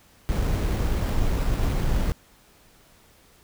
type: noise with sample-and-hold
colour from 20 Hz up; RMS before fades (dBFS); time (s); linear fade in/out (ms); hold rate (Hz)
brown; -23; 0.29-2.12; 0; 6300
effects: pink hiss -56 dBFS RMS until 3.43 s